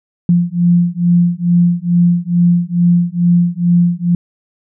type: beating tone pair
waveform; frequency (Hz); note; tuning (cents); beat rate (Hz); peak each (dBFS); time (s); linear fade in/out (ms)
sine; 172.9 / 175.2; F3 / F3; -17 / +6; 2.3; -12; 0.29-4.15; 2
effects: none